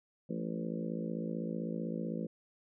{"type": "harmonic tone with a mistuned harmonic", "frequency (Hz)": 55.7, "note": "A1", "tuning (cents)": 22, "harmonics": [3, 4, 5, 6, 7, 8, 9, 10], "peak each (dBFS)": [-39, -39, -45, -44, -49, -48, -44, -51], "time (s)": [0.29, 2.27], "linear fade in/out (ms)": 10, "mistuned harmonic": 3, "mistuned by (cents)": 49, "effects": []}